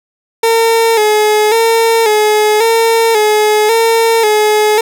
30% pulse tone with vibrato, 440 Hz, A4, in tune, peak -5 dBFS, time 0.43-4.81 s, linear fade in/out 5 ms, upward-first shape square, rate 0.92 Hz, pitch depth 61 cents each way, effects none

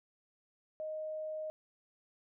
sine tone, 622.3 Hz, D#5, in tune, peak -37 dBFS, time 0.8-1.5 s, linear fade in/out 0 ms, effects none

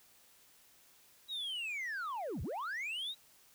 sine linear two-way sweep, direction down then up, 3895 to 51.91 to 3895 Hz, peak -34 dBFS, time 1.28-3.15 s, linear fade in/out 50 ms, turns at 2.42 s, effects tanh soft clip ceiling -36 dBFS + white hiss -64 dBFS RMS until 3.54 s

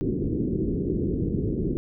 white low-pass noise, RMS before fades -26 dBFS, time 0.01-1.77 s, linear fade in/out 0 ms, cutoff 400 Hz, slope 48 dB/octave, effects none

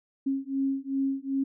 sine beating tone pair, 270.1 / 272.7 Hz, C#4 / C#4, -45 / -28 cents, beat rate 2.6 Hz, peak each -29 dBFS, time 0.26-1.44 s, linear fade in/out 10 ms, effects none

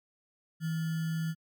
sine tone with sample-and-hold, 162.1 Hz, E3, 29 cents flat, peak -29 dBFS, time 0.6-1.35 s, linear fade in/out 50 ms, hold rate 1575 Hz, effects MP3 96 kbps

